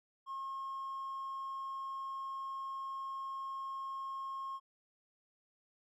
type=tone; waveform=triangle; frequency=1078 Hz; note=C#6; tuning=49 cents flat; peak=-36 dBFS; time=0.26-4.6 s; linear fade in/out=50 ms; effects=tanh soft clip ceiling -35 dBFS